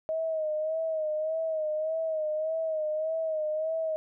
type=tone with vibrato; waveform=sine; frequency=630 Hz; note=D#5; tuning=21 cents sharp; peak=-27 dBFS; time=0.09-3.96 s; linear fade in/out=0 ms; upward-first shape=sine; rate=1.7 Hz; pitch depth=51 cents each way; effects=none